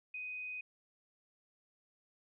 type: tone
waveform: sine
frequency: 2500 Hz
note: D#7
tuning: 8 cents sharp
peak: -40 dBFS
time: 0.14-0.61 s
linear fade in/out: 5 ms
effects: none